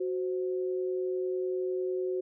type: tone pair together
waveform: sine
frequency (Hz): 370 / 519.1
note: F#4 / C5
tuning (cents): 0 / -14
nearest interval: tritone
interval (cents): 586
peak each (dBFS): -29 / -38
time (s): 0-2.21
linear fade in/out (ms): 10
effects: none